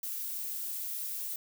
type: noise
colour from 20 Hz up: violet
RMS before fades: -37 dBFS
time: 0.03-1.36 s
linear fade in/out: 2 ms
effects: none